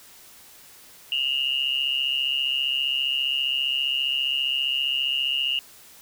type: tone with amplitude modulation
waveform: sine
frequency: 2843 Hz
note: F7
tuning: 30 cents sharp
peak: -18 dBFS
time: 1.12-5.59 s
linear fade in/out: 2 ms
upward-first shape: sine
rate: 135 Hz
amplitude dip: 85%
effects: white hiss -49 dBFS RMS until 6.01 s